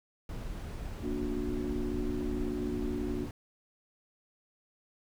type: noise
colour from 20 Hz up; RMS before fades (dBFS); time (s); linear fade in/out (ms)
brown; -38; 0.29-3.31; 2
type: chord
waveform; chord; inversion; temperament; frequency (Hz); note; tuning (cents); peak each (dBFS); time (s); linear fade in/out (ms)
sine; Bb augmented; none; just; 233.1 / 291.4 / 364.2; Bb3 / D4 / F#4; 0 / -13 / -27; -37 / -36 / -37; 1.01-3.28; 50
effects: none